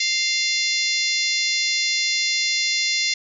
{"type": "harmonic tone with a mistuned harmonic", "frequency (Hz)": 698.5, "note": "F5", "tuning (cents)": 0, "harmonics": [3, 4, 5, 6, 7, 8, 9, 10], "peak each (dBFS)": [-24, -31, -28, -26, -26, -28, -33, -33], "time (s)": [0, 3.14], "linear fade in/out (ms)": 5, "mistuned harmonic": 4, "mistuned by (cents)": -20, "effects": []}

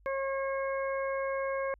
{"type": "harmonic tone", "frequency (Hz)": 542, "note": "C#5", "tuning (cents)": -39, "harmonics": [1, 2, 3, 4], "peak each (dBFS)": [-31, -37, -41, -43], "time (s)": [0.06, 1.74], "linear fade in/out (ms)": 0, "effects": ["added 50 Hz sine -58 dBFS peak until 1.79 s"]}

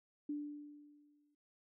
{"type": "tone with exponential decay", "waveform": "sine", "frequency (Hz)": 293.7, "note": "D4", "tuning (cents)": 0, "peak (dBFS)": -36, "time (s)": [0.29, 1.35], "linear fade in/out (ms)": 5, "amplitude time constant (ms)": 230, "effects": []}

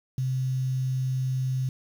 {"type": "tone with quantisation", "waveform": "sine", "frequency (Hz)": 130, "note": "C3", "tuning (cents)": -11, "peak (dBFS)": -24, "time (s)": [0.18, 1.69], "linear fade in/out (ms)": 2, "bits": 8, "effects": []}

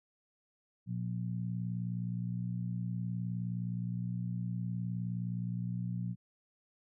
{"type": "harmonic tone", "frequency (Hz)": 59.4, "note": "A#1", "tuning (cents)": 33, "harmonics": [2, 3, 4], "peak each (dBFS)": [-36, -37, -50], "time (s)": [0.86, 6.16], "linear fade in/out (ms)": 50, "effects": []}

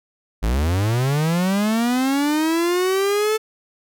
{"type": "linear sweep", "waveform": "45% pulse", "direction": "up", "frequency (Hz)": [48.93, 440], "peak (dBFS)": -17, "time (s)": [0.42, 3.38], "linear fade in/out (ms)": 20, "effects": []}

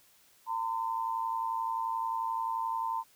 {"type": "tone pair together", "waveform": "sine", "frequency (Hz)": [910, 1021.4], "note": ["A#5", "C6"], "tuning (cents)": [-42, -42], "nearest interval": "major second", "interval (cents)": 200, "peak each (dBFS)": [-32, -34], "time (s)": [0.46, 3.04], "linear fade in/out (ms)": 50, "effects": ["white hiss -63 dBFS RMS until 3.15 s"]}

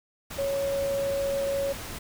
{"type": "tone in noise", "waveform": "sine", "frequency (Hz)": 554.4, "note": "C#5", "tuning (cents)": 0, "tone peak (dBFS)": -25, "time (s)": [0.38, 1.73], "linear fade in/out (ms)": 10, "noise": "pink", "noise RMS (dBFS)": -38, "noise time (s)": [0.3, 1.99], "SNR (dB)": 10, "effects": []}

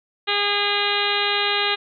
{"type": "harmonic tone with a mistuned harmonic", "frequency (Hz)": 408.3, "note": "G#4", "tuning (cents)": -29, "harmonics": [1, 2, 3, 4, 5, 6, 7, 8, 9, 10], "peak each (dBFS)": [-28, -28, -28, -28, -28, -28, -28, -28, -28, -28], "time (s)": [0.27, 1.76], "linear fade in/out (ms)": 20, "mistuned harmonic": 10, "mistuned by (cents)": -35, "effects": []}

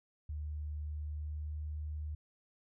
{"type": "tone with pitch glide", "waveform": "sine", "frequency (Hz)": [75.2, 75.9], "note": ["D2", "D#2"], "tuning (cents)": [42, -42], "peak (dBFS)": -37, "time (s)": [0.29, 2.15], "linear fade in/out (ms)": 5, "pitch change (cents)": 16, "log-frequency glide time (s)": [1.05, 1.55], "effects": []}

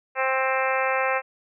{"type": "harmonic tone", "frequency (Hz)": 263.3, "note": "C4", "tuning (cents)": 11, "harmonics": [2, 3, 4, 5, 6, 7, 8, 9, 10], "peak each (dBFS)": [-26, -28, -29, -30, -31, -31, -32, -33, -33], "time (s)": [0.15, 1.22], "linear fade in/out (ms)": 50, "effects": []}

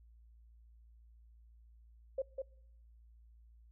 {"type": "tone with echo", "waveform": "sine", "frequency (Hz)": 534, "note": "C5", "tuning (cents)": 35, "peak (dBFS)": -32, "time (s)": [2.18, 2.22], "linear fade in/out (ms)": 5, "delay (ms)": 200, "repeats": 1, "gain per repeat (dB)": -4, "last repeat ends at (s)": 2.42, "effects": ["noise-tail reverb RT60 0.8 s tail -26 dB re dry", "added 57 Hz sine -58 dBFS peak until 3.71 s"]}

